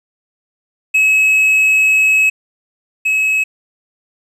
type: tone pair in turn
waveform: triangle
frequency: 2570 / 2570 Hz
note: E7 / E7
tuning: -45 / -45 cents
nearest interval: unison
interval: 0 cents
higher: neither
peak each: -7 / -10 dBFS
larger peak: first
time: 0.94-2.3 / 3.05-3.44 s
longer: first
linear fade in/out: 10 ms
effects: resampled to 32000 Hz + 8-bit